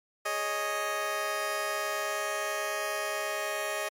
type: chord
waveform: 15% pulse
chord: Ab suspended fourth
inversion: none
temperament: just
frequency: 415.3 / 553.7 / 623 Hz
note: Ab4 / Db5 / Eb5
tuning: 0 / -2 / +2 cents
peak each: -31 / -31 / -25 dBFS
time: 0.25-3.89 s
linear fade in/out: 10 ms
effects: MP3 64 kbps